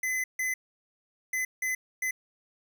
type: tone bursts at uneven times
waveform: square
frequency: 2028 Hz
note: B6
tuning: 45 cents sharp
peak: -28 dBFS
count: 5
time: 0.03-0.24 / 0.39-0.54 / 1.33-1.45 / 1.62-1.75 / 2.02-2.11 s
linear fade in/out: 5 ms
effects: none